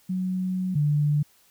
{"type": "tone pair in turn", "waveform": "sine", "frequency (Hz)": [185.1, 147.64], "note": ["F#3", "D3"], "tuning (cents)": [1, 9], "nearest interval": "major third", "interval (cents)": 392, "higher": "first", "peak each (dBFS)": [-24, -19], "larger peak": "second", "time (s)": [[0.09, 0.75], [0.75, 1.23]], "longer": "first", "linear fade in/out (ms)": 10, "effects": ["white hiss -60 dBFS RMS until 1.5 s"]}